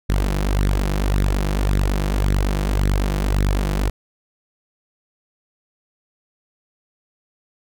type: tone with flanger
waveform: sawtooth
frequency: 49 Hz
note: G1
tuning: in tune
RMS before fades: -19 dBFS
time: 0.09-3.9 s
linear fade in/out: 10 ms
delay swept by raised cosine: 0.5 to 6.1 ms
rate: 1.8 Hz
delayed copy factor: +0.65
effects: none